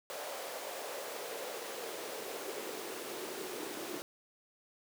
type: noise with high-pass filter sweep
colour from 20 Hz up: pink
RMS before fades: -42 dBFS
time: 0.1-4.02 s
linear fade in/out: 0 ms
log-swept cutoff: 580 to 330 Hz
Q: 3.2
effects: none